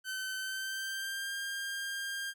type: tone with pitch glide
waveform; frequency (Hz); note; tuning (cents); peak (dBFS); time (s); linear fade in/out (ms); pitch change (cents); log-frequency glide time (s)
sawtooth; 1531 to 1602.5; G6 to G6; -41 to +38; -32; 0.04-2.34; 50; +79; 0.38-1.34
effects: none